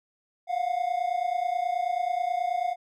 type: tone pair together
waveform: triangle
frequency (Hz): 698.5 / 727.8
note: F5 / F#5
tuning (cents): 0 / -29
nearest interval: minor second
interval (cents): 71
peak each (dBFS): -26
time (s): 0.47-2.76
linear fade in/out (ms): 50
effects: none